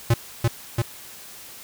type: tone with echo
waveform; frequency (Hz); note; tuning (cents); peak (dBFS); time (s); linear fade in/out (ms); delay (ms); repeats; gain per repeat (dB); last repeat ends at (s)
square; 116.54; A#2; 0; -15; 0.1-0.14; 5; 340; 2; -2; 0.82
effects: white hiss -42 dBFS RMS until 1.63 s